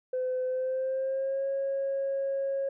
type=tone with pitch glide; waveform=sine; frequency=510 to 546.6 Hz; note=C5 to C#5; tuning=-44 to -24 cents; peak=-26 dBFS; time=0.13-2.69 s; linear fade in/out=5 ms; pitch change=+120 cents; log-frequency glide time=0.45-1.47 s; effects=tanh soft clip ceiling -24 dBFS